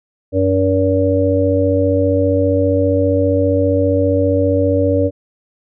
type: harmonic tone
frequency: 95 Hz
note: F#2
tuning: 46 cents sharp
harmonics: 1 / 3 / 5 / 6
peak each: -17 / -17 / -17 / -17 dBFS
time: 0.32-5.11 s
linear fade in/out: 50 ms
effects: none